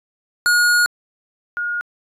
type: tone pair in turn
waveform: square / sine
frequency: 1440 / 1431.7 Hz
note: F#6 / F6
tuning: -47 / +43 cents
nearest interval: unison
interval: 10 cents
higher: first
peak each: -13 / -20 dBFS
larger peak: first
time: 0.46-0.86 / 1.57-1.81 s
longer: first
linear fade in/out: 0 ms
effects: resampled to 32000 Hz